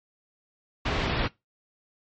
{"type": "low-pass noise", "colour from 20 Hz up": "pink", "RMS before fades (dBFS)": -27, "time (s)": [0.85, 1.28], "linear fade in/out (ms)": 10, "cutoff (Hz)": 4000, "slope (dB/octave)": 24, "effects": ["noise-tail reverb RT60 0.2 s tail -21 dB re dry", "MP3 32 kbps"]}